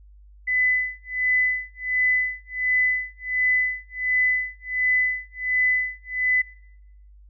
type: tone with tremolo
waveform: sine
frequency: 2006 Hz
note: B6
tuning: 26 cents sharp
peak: -17 dBFS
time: 0.47-6.42 s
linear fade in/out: 10 ms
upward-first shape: sine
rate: 1.4 Hz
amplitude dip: 100%
effects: noise-tail reverb RT60 0.8 s tail -22 dB re dry + added 50 Hz sine -46 dBFS peak until 7.29 s